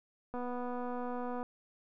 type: click train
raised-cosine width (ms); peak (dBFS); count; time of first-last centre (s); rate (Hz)
1; -27; 269; 0.34-1.429; 246
effects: none